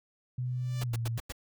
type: tone with pitch glide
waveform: sine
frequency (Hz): 125.2 to 115.47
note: B2 to A#2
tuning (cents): +24 to -16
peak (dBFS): -30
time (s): 0.38-1.18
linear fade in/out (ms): 5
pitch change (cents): -140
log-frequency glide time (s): 0.84-0.93
type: tone with exponential growth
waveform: 5% pulse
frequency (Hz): 587.3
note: D5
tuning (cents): 0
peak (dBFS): -30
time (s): 0.45-0.83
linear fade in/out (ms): 5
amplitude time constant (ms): 82
type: noise bursts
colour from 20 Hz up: pink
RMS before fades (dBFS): -38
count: 5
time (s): 0.81-1.323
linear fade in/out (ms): 5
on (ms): 29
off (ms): 92
effects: none